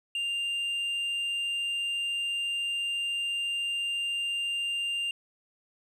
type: tone with tanh clipping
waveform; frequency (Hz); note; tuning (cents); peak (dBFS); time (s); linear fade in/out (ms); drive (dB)
triangle; 2794; F7; 0; -29; 0.15-5.11; 2; 8
effects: none